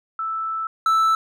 sine / triangle tone pair in turn, 1318.5 / 1318.5 Hz, E6 / E6, 0 / 0 cents, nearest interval unison, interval 0 cents, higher neither, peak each -23 / -13 dBFS, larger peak second, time 0.19-0.67 / 0.86-1.15 s, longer first, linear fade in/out 2 ms, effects none

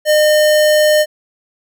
square tone, 608 Hz, D#5, 40 cents flat, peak -9 dBFS, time 0.05-1.06 s, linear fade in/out 50 ms, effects none

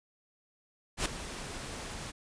pink noise with ADSR envelope, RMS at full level -27 dBFS, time 0.97-2.12 s, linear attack 86 ms, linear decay 5 ms, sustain -14 dB, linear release 21 ms, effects resampled to 22050 Hz

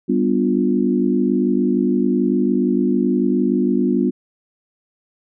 sine chord, G dominant seventh, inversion none, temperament equal with one note detuned, 196 / 246.9 / 293.7 / 352.7 Hz, G3 / B3 / D4 / F4, 0 / 0 / 0 / +17 cents, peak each -20 / -18 / -22 / -21 dBFS, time 0.08-4.11 s, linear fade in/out 20 ms, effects none

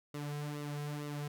sawtooth tone with flanger, 146.83 Hz, D3, in tune, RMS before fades -40 dBFS, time 0.14-1.28 s, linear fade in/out 5 ms, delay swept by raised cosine 1.2 to 3.5 ms, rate 2.2 Hz, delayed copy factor -0.65, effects none

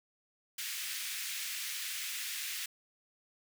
pink high-pass noise, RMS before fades -39 dBFS, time 0.58-2.66 s, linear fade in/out 5 ms, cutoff 1900 Hz, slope 24 dB/octave, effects none

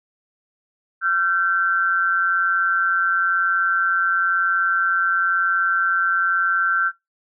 sine tone pair together, 1365 / 1546 Hz, F6 / G6, -40 / -24 cents, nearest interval major second, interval 216 cents, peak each -19 / -19 dBFS, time 1.01-6.92 s, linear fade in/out 50 ms, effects noise-tail reverb RT60 0.2 s tail -24 dB re dry

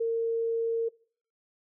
sine tone, 457.9 Hz, A#4, 31 cents flat, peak -25 dBFS, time 0-0.89 s, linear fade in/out 10 ms, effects noise-tail reverb RT60 0.5 s tail -23 dB re dry

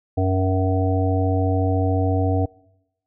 harmonic tone, 93.9 Hz, F#2, 26 cents sharp, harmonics 1 / 3 / 5 / 7 / 8, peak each -19 / -24 / -26 / -27 / -28 dBFS, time 0.17-2.46 s, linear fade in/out 10 ms, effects noise-tail reverb RT60 0.9 s tail -25 dB re dry

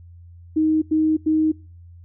sine tone bursts, 313 Hz, D#4, 10 cents sharp, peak -15 dBFS, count 3, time 0.56-1.52 s, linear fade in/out 10 ms, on 260 ms, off 90 ms, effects noise-tail reverb RT60 0.4 s tail -26 dB re dry + added 86 Hz sine -41 dBFS peak until 2.04 s

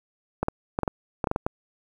clicks, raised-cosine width 1 ms, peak -10 dBFS, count 10, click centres 0.43 / 0.484 / 0.789 / 0.833 / 0.878 / 1.242 / 1.272 / 1.314 / 1.361 / 1.465 s, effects 8-bit

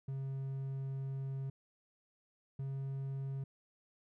triangle tone pair in turn, 135.1 / 135.88 Hz, C#3 / C#3, -44 / -34 cents, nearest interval unison, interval 10 cents, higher second, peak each -35 / -35 dBFS, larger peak neither, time 0.08-1.5 / 2.59-3.44 s, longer first, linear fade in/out 5 ms, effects none

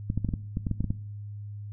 clicks, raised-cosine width 5 ms, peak -15 dBFS, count 11, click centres 0.101 / 0.176 / 0.247 / 0.289 / 0.338 / 0.571 / 0.668 / 0.713 / 0.806 / 0.843 / 0.905 s, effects noise-tail reverb RT60 0.7 s tail -19 dB re dry + added 103 Hz sine -36 dBFS peak until 1.72 s

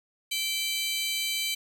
sawtooth tone cluster, 2330 / 3075 / 3991 Hz, D7 / G7 / B7, -14 / -34 / +17 cents, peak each -29 dBFS, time 0.31-1.55 s, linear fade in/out 10 ms, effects none

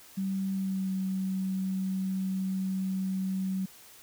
sine tone with pitch glide, 192.7 to 189.72 Hz, G3 to F#3, -29 to +44 cents, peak -28 dBFS, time 0.17-3.66 s, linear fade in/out 10 ms, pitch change -27 cents, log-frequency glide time 0.52-0.9 s, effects white hiss -53 dBFS RMS until 4.02 s

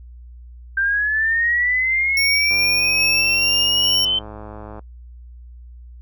sine linear sweep, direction up, 1568 to 3089 Hz, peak -16 dBFS, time 0.77-4.19 s, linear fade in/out 5 ms
40% pulse tone with tremolo, 5550 Hz, F8, 12 cents flat, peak -18 dBFS, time 2.17-4.05 s, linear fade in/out 2 ms, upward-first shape square, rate 2.4 Hz, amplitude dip 25%
click train, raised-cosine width 1 ms, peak -22 dBFS, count 243, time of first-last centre 2.51-4.793 s, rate 106 Hz
effects noise-tail reverb RT60 0.1 s tail -22 dB re dry + added 60 Hz sine -37 dBFS peak until 6.01 s

